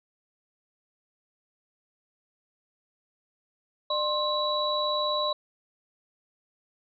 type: tone cluster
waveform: sine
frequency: 600 / 1056 / 3918 Hz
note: D5 / C6 / B7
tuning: +37 / +16 / -15 cents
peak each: -29 dBFS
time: 3.9-5.33 s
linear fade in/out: 5 ms
effects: none